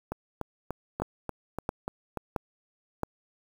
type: two click trains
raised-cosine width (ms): 1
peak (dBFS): -14 / -18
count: 4 / 8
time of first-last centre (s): 1.02-3.033 / 0.12-2.173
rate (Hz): 1.49 / 3.41
effects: 7-bit